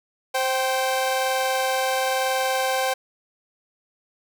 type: tone pair together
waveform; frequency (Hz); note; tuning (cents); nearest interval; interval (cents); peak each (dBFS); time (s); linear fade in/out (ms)
sawtooth; 525 / 777; C5 / G5; +6 / -16; perfect fifth; 678; -20; 0.34-2.94; 10
effects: none